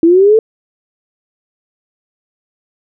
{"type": "linear sweep", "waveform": "sine", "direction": "up", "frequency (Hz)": [322, 450.9], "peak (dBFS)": -4, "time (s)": [0.03, 0.39], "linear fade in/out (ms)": 2, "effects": []}